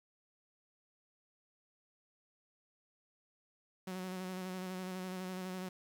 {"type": "tone with vibrato", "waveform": "sawtooth", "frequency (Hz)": 185, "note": "F#3", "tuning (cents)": 0, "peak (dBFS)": -36, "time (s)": [3.87, 5.69], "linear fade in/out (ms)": 5, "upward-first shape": "square", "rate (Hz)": 12, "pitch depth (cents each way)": 22, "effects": ["11-bit"]}